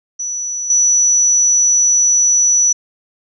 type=tone with level steps; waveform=sine; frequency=5920 Hz; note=F#8; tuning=in tune; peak=-19 / -9 dBFS; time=0.19-2.73 s; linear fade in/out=10 ms; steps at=0.7 s; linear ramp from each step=2 ms; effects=none